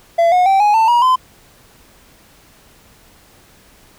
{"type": "tone with pitch steps", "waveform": "triangle", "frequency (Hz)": [676, 724.5, 776.5, 832.3, 892, 956, 1024.6], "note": ["E5", "F#5", "G5", "G#5", "A5", "A#5", "C6"], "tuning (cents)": [43, -37, -17, 4, 23, 43, -37], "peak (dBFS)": -7, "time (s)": [0.18, 1.16], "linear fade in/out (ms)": 10, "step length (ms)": 140, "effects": ["pink hiss -48 dBFS RMS until 3.98 s"]}